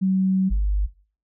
sine tone pair in turn, 189.2 / 50.11 Hz, F#3 / G1, +39 / +39 cents, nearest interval octave + major seventh, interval 2300 cents, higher first, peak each -17 dBFS, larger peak neither, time 0.01-0.5 / 0.5-0.87 s, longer first, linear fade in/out 20 ms, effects noise-tail reverb RT60 0.4 s tail -19 dB re dry

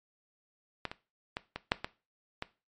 clicks, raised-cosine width 0.3 ms, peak -17 / -23 / -18 / -20 / -8 / -17 / -18 dBFS, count 7, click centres 0.853 / 0.915 / 1.369 / 1.56 / 1.719 / 1.845 / 2.424 s, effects noise-tail reverb RT60 0.3 s tail -17 dB re dry + MP3 48 kbps

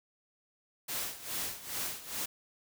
white noise with tremolo, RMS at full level -35 dBFS, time 0.88-2.26 s, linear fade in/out 10 ms, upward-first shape sine, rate 2.4 Hz, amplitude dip 80%, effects none

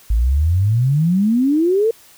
sine exponential sweep, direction up, 51.91 to 466.2 Hz, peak -12 dBFS, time 0.1-1.91 s, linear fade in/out 5 ms, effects white hiss -47 dBFS RMS until 2.17 s

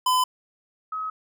square / sine tone pair in turn, 1012 / 1275 Hz, B5 / D#6, +42 / +42 cents, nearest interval major third, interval 400 cents, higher second, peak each -19 / -27 dBFS, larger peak first, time 0.06-0.24 / 0.92-1.1 s, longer neither, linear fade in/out 5 ms, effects none

